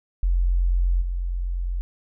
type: tone with level steps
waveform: sine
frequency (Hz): 44.19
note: F1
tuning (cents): +21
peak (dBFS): -17 / -23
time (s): 0.23-1.81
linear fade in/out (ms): 0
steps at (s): 1.01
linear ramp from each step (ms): 10
effects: none